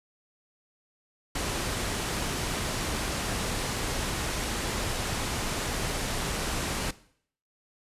pink low-pass noise, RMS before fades -31 dBFS, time 1.35-6.91 s, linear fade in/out 5 ms, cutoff 11000 Hz, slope 24 dB/octave, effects noise-tail reverb RT60 0.6 s tail -18 dB re dry + resampled to 32000 Hz

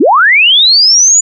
sine linear sweep, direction up, 220 to 7040 Hz, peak -3 dBFS, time 0-1.21 s, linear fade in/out 10 ms, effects none

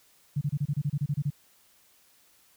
sine tone bursts, 144.5 Hz, D3, 28 cents flat, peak -24 dBFS, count 12, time 0.36-1.304 s, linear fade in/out 10 ms, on 53 ms, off 28 ms, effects white hiss -62 dBFS RMS until 2.56 s

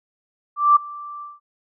sine tone with ADSR envelope, 1173 Hz, D6, 2 cents flat, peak -8 dBFS, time 0.56-1.4 s, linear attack 200 ms, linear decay 11 ms, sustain -23 dB, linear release 180 ms, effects none

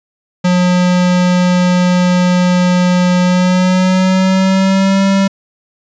square tone with pitch glide, 179.8 to 194.94 Hz, F#3 to G3, -49 to -9 cents, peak -9 dBFS, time 0.44-5.28 s, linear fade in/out 10 ms, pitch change +140 cents, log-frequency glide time 3.21-5.03 s, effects resampled to 16000 Hz + 8-bit

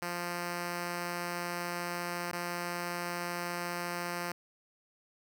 5% pulse tone with dropouts, 174.61 Hz, F3, in tune, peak -23 dBFS, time 0.02-4.32 s, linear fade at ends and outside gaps 2 ms, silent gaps 2.315-2.329 s, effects none

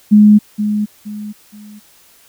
sine tone with echo, 209.8 Hz, G#3, 18 cents sharp, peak -3 dBFS, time 0.11-0.39 s, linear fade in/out 20 ms, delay 470 ms, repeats 3, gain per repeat -10 dB, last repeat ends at 1.8 s, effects white hiss -48 dBFS RMS until 2.28 s

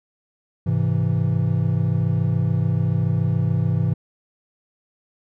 triangle chord, Ab augmented, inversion none, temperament equal, 103.83 / 130.81 / 164.81 Hz, Ab2 / C3 / E3, 0 / 0 / 0 cents, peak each -20 dBFS, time 0.66-3.94 s, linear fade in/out 10 ms, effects none

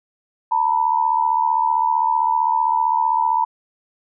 sine tone pair together, 898 / 973.5 Hz, A5 / B5, +35 / -25 cents, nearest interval minor second, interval 140 cents, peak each -18 dBFS, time 0.51-3.45 s, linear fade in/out 10 ms, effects none

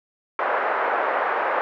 pink band-pass noise, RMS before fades -23 dBFS, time 0.39-1.61 s, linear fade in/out 0 ms, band 510 to 1700 Hz, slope 24 dB/octave, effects none

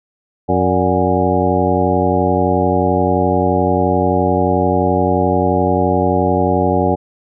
harmonic tone with a mistuned harmonic, 91.5 Hz, F#2, 19 cents flat, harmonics 1 / 2 / 3 / 4 / 5 / 6 / 8 / 9, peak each -20 / -20 / -20 / -20 / -20 / -20 / -20 / -20 dBFS, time 0.48-6.96 s, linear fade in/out 20 ms, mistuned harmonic 6, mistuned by +100 cents, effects none

